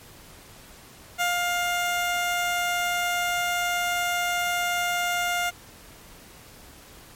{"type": "tone with ADSR envelope", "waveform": "15% pulse", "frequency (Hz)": 705, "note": "F5", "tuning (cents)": 16, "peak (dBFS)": -15, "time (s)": [1.18, 5.51], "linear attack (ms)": 32, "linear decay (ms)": 160, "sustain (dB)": -2, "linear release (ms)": 24, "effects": ["pink hiss -48 dBFS RMS until 7.15 s", "MP3 64 kbps"]}